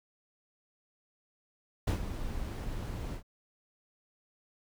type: noise with ADSR envelope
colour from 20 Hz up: brown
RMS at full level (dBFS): -26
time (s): 1.87-3.23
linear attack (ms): 9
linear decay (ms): 110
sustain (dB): -11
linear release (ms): 93
effects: none